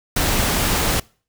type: noise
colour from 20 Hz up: pink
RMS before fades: -19 dBFS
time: 0.16-1 s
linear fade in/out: 5 ms
effects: noise-tail reverb RT60 0.4 s tail -24 dB re dry